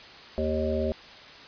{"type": "harmonic tone", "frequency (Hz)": 77.78, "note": "D#2", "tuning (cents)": 0, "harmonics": [1, 3, 5, 7, 8], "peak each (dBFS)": [-31, -31, -31, -31, -31], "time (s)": [0.38, 0.92], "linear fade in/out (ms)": 0, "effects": ["white hiss -46 dBFS RMS until 1.47 s", "resampled to 11025 Hz"]}